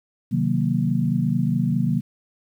sine chord, C half-diminished seventh, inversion none, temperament equal, 130.81 / 155.56 / 185 / 233.1 Hz, C3 / Eb3 / Gb3 / Bb3, 0 / 0 / 0 / 0 cents, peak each -24 dBFS, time 0.31-2.01 s, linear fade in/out 20 ms, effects 9-bit

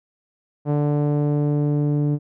sawtooth tone with low-pass filter sweep, 146.83 Hz, D3, in tune, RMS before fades -20 dBFS, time 0.65-2.19 s, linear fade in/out 50 ms, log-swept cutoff 670 to 320 Hz, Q 1.1, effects none

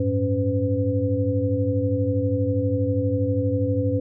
sine tone cluster, 95.6 / 108 / 278.6 / 504 Hz, G2 / A2 / C#4 / B4, -43 / -32 / +9 / +35 cents, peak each -25 dBFS, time 0-4 s, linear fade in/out 5 ms, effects none

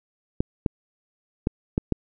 clicks, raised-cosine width 3 ms, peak -8 dBFS, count 5, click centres 0.405 / 0.662 / 1.471 / 1.779 / 1.923 s, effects none

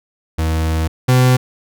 40% pulse tone pair in turn, 80 / 126.99 Hz, D#2 / B2, +49 / +49 cents, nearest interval minor sixth, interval 800 cents, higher second, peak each -14 / -8 dBFS, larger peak second, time 0.38-0.88 / 1.08-1.37 s, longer first, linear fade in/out 10 ms, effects none

